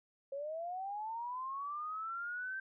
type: linear sweep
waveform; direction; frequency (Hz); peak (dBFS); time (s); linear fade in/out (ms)
sine; up; 540 to 1568; -38; 0.32-2.6; 5
effects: none